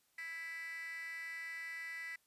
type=tone with high-pass filter; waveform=10% pulse; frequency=329.6 Hz; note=E4; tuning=in tune; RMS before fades=-45 dBFS; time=0.18-2.16 s; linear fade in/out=5 ms; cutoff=2000 Hz; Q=9.5; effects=white hiss -75 dBFS RMS until 2.26 s + resampled to 32000 Hz